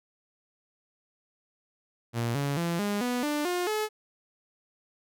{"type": "tone with pitch steps", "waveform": "sawtooth", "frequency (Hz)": [117.5, 141.36, 170.05, 204.6, 246.1, 296.1, 356.2, 428.5], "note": ["A#2", "C#3", "F3", "G#3", "B3", "D4", "F4", "A4"], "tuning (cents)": [14, 34, -46, -26, -6, 14, 34, -46], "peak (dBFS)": -23, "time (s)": [2.13, 3.89], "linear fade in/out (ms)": 50, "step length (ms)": 220, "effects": []}